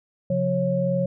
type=tone cluster; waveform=sine; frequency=136.5 / 178.6 / 549 Hz; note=C#3 / F3 / C#5; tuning=-26 / +39 / -17 cents; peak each=-27 / -24 / -23 dBFS; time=0.3-1.06 s; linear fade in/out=5 ms; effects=none